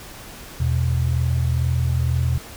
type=tone pair together; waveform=sine; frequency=82.44 / 124.6 Hz; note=E2 / B2; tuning=+1 / +16 cents; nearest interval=perfect fifth; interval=715 cents; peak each=-20 dBFS; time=0.6-2.38 s; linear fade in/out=5 ms; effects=pink hiss -39 dBFS RMS until 2.56 s